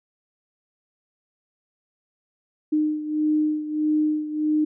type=beating tone pair; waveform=sine; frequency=304.9 / 306.5 Hz; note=D#4 / D#4; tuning=-35 / -26 cents; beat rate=1.6 Hz; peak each=-21 / -26 dBFS; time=2.72-4.65 s; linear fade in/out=10 ms; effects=none